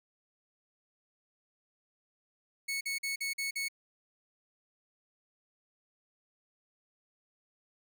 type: tone bursts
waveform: sawtooth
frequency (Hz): 2208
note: C#7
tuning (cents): -7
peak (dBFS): -29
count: 6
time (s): 2.68-3.685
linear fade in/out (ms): 10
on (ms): 130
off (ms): 45
effects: none